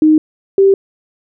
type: tone pair in turn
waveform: sine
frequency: 310 / 390.6 Hz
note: D#4 / G4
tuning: -6 / -6 cents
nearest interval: major third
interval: 400 cents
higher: second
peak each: -5 dBFS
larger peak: neither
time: 0.02-0.18 / 0.58-0.74 s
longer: neither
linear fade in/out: 2 ms
effects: none